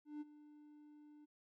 triangle tone with ADSR envelope, 297.9 Hz, D4, 25 cents sharp, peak -40 dBFS, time 0.05-1.26 s, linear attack 160 ms, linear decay 27 ms, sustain -16 dB, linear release 20 ms, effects none

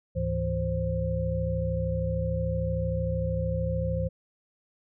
sine tone cluster, 71.5 / 104.7 / 163.9 / 526 Hz, D2 / G#2 / E3 / C5, -46 / +15 / -10 / +9 cents, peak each -31 dBFS, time 0.15-4.09 s, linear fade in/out 20 ms, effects none

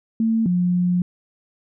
sine tone pair in turn, 224.6 / 178.27 Hz, A3 / F3, +36 / +36 cents, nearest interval major third, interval 400 cents, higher first, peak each -16 dBFS, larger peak neither, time 0.2-0.46 / 0.46-1.02 s, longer second, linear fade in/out 2 ms, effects none

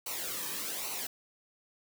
white noise with flanger, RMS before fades -37 dBFS, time 0.06-1.07 s, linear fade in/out 5 ms, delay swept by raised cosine 0.58 to 1.45 ms, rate 1.2 Hz, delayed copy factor -0.65, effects none

